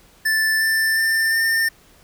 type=tone with pitch steps; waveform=square; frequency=1760 / 1775.3 / 1790.8 / 1806.3 Hz; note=A6 / A6 / A6 / A6; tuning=0 / +15 / +30 / +45 cents; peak=-17 dBFS; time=0.25-1.69 s; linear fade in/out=10 ms; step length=360 ms; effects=pink hiss -52 dBFS RMS until 2.03 s